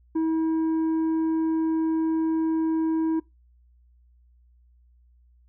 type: tone with tanh clipping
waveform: sine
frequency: 321.5 Hz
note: E4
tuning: 43 cents flat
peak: -22 dBFS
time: 0.15-3.2 s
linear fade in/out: 10 ms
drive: 5 dB
effects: noise-tail reverb RT60 0.2 s tail -22 dB re dry + added 60 Hz sine -55 dBFS peak until 5.48 s

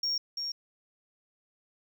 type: tone with echo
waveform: sine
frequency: 5550 Hz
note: F8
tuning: 12 cents flat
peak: -25 dBFS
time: 0.03-0.18 s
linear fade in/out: 5 ms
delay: 340 ms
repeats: 1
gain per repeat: -6 dB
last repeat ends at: 0.52 s
effects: tanh soft clip ceiling -26 dBFS + 10-bit

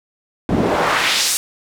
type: noise with band-pass filter sweep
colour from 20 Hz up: pink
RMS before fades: -17 dBFS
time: 0.49-1.37 s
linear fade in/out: 0 ms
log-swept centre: 200 to 9300 Hz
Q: 1.2
effects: none

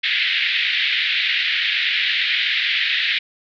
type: band-pass noise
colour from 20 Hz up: pink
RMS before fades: -20 dBFS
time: 0.03-3.19 s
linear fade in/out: 10 ms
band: 1800 to 3900 Hz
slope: 48 dB/octave
effects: none

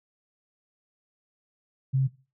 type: tone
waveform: sine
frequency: 133.4 Hz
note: C3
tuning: 34 cents sharp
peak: -20 dBFS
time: 1.93-2.08 s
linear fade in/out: 20 ms
effects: noise-tail reverb RT60 0.3 s tail -17 dB re dry

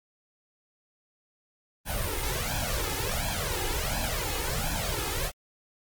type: noise with flanger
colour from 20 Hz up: pink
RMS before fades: -30 dBFS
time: 1.85-5.32 s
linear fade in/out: 50 ms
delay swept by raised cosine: 1.2 to 2.4 ms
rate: 1.4 Hz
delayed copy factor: +0.95
effects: Opus 32 kbps

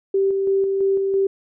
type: tone with tremolo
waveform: sine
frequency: 390 Hz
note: G4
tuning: 9 cents flat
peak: -15 dBFS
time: 0.14-1.27 s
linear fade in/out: 5 ms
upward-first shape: square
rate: 3 Hz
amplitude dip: 30%
effects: none

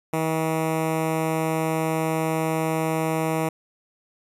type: tone with notch filter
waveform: 10% pulse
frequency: 160 Hz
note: D#3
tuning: 49 cents sharp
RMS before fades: -24 dBFS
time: 0.13-3.49 s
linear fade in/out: 5 ms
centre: 4400 Hz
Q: 0.85
effects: resampled to 32000 Hz

